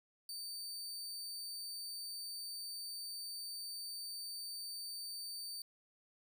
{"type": "tone", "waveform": "sawtooth", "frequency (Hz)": 4594, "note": "D8", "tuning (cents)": -39, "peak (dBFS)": -40, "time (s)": [0.29, 5.62], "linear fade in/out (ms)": 2, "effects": []}